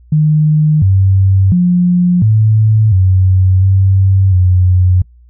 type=tone with pitch steps; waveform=sine; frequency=153 / 96.2 / 177.9 / 108.8 / 93.5 / 96.1 / 91.1 Hz; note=D#3 / G2 / F3 / A2 / F#2 / G2 / F#2; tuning=-29 / -32 / +32 / -19 / +19 / -34 / -26 cents; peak=-6 dBFS; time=0.12-5.02 s; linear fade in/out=5 ms; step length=700 ms; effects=noise-tail reverb RT60 0.1 s tail -20 dB re dry + added 60 Hz sine -39 dBFS peak until 5.29 s